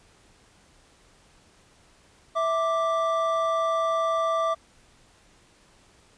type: tone pair together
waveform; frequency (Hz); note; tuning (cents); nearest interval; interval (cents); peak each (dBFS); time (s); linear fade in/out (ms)
triangle; 655.6 / 1175; E5 / D6; -10 / +1; minor seventh; 1011; -23; 2.35-4.55; 20
effects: pink hiss -58 dBFS RMS until 6.17 s + resampled to 22050 Hz